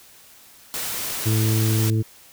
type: noise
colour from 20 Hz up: white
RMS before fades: -28 dBFS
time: 0.74-1.9 s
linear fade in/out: 0 ms
type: harmonic tone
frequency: 110 Hz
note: A2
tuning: in tune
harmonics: 1 / 2 / 3 / 4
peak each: -18 / -29 / -27 / -34 dBFS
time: 1.25-2.03 s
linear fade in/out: 20 ms
effects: white hiss -49 dBFS RMS until 2.32 s